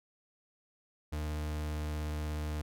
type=tone with vibrato; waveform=40% pulse; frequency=76 Hz; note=D#2; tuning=40 cents flat; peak=-33 dBFS; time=1.12-2.62 s; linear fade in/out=10 ms; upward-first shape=sine; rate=17 Hz; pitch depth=9 cents each way; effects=none